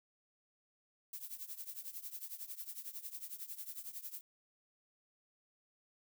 violet noise with tremolo, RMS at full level -43 dBFS, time 1.13-4.21 s, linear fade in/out 2 ms, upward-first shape triangle, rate 11 Hz, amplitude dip 90%, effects none

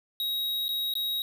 square tone with dropouts, 3806 Hz, A#7, 35 cents sharp, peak -28 dBFS, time 0.2-1.22 s, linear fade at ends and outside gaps 1 ms, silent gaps 0.682-0.69 / 0.938-0.953 s, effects none

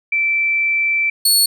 sine / 20% pulse tone pair in turn, 2332 / 4402 Hz, D7 / C#8, -13 / -13 cents, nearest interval major seventh, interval 1100 cents, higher second, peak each -14 / -5 dBFS, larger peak second, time 0.12-1.1 / 1.25-1.46 s, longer first, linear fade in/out 5 ms, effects none

